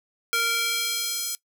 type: tone with high-pass filter sweep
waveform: square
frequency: 463.3 Hz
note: A#4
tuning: 11 cents flat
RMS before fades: -26 dBFS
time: 0.33-1.35 s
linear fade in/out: 0 ms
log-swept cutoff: 1500 to 6100 Hz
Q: 1
effects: noise-tail reverb RT60 0.1 s tail -20 dB re dry